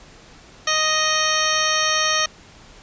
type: harmonic tone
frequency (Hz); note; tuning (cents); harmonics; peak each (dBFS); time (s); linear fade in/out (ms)
622.3; D#5; 0; 1 / 2 / 3 / 4 / 5 / 6 / 7 / 9 / 10; -28 / -23 / -24 / -28 / -26 / -28 / -28 / -25 / -28; 0.67-2.26; 5
effects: pink hiss -46 dBFS RMS until 2.82 s + resampled to 16000 Hz